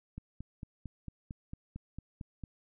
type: click train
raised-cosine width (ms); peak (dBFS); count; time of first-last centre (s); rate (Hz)
5; -29; 11; 0.18-2.437; 4.43
effects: none